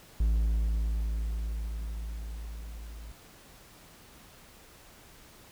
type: tone with level ramp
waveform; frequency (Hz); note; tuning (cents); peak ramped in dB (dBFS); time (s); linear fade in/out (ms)
triangle; 55; A1; 0; -20 to -39; 0.2-3.12; 5
effects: pink hiss -54 dBFS RMS until 5.51 s